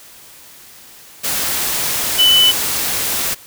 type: tone in noise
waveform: sine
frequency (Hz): 2996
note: F#7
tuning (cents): +21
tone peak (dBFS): -8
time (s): 2.18-2.52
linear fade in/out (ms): 20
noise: white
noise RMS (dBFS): -19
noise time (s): 1.23-3.35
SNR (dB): +8
effects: white hiss -41 dBFS RMS until 3.46 s